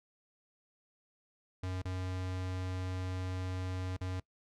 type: tone with dropouts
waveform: square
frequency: 92.4 Hz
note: F#2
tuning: 2 cents flat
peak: -36 dBFS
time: 1.63-4.2 s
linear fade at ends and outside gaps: 5 ms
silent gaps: 1.819-1.852 / 3.967-4.01 s
effects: noise-tail reverb RT60 0.1 s tail -21 dB re dry + low-pass 7000 Hz 12 dB/octave